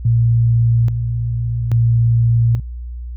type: tone with tremolo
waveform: sine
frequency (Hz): 116.54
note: A#2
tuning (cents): 0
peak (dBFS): -10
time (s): 0.05-2.6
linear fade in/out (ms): 5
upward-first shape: square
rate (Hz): 0.6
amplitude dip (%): 55
effects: added 60 Hz sine -25 dBFS peak until 3.16 s